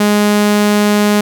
sawtooth tone, 207.7 Hz, G#3, in tune, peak -5 dBFS, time 0-1.21 s, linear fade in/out 5 ms, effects none

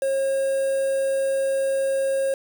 triangle tone with quantisation, 541 Hz, C#5, 42 cents flat, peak -18 dBFS, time 0.02-2.34 s, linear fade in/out 2 ms, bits 6, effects none

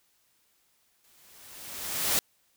white noise with exponential growth, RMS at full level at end -24 dBFS, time 1.04-2.19 s, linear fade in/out 1 ms, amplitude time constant 250 ms, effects white hiss -69 dBFS RMS until 2.56 s

